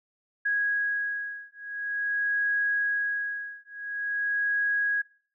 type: beating tone pair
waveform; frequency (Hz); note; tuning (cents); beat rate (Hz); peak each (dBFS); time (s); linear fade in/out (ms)
sine; 1654 / 1654.47; G#6 / G#6; -8 / -7; 0.47; -29; 0.45-5.02; 10
effects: noise-tail reverb RT60 0.5 s tail -21 dB re dry